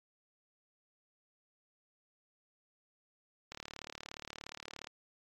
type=click train; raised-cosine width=0.2 ms; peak=-26 dBFS; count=51; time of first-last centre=3.52-4.871 s; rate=37 Hz; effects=AAC 48 kbps